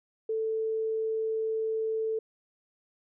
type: tone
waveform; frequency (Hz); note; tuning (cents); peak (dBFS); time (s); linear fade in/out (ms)
sine; 442.2; A4; +9; -27; 0.29-2.19; 5
effects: none